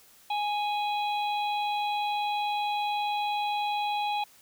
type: harmonic tone with a mistuned harmonic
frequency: 830.6 Hz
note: G#5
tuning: in tune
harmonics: 1 / 3 / 4 / 5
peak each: -27 / -37 / -39 / -41 dBFS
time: 0.3-4.24 s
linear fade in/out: 5 ms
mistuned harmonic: 5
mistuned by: -79 cents
effects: white hiss -57 dBFS RMS until 4.41 s